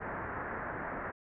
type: low-pass noise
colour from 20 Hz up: white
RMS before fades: -39 dBFS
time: 0-1.12 s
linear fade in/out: 20 ms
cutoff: 1800 Hz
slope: 48 dB/octave
effects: none